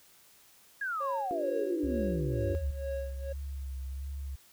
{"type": "exponential sweep", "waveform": "sine", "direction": "down", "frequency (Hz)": [1684, 65.4], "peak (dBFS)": -31, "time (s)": [0.81, 2.71], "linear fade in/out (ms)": 5}
{"type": "tone with tremolo", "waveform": "triangle", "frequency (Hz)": 549, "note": "C#5", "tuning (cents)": -17, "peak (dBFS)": -31, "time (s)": [1, 3.33], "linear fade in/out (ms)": 10, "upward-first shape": "sine", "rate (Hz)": 2.2, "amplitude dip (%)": 90}
{"type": "chord", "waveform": "sine", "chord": "G dominant seventh", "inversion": "second", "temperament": "equal", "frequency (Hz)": [293.7, 349.2, 392, 493.9], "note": ["D4", "F4", "G4", "B4"], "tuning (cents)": [0, 0, 0, 0], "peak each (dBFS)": [-40, -37, -40, -41], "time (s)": [1.31, 2.55], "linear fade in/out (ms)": 0}
{"type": "tone with vibrato", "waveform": "sine", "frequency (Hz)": 67.9, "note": "C#2", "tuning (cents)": -35, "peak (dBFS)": -35, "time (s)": [1.83, 4.36], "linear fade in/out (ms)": 10, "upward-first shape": "sine", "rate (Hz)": 1.4, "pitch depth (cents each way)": 45}
{"effects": ["white hiss -60 dBFS RMS until 4.52 s"]}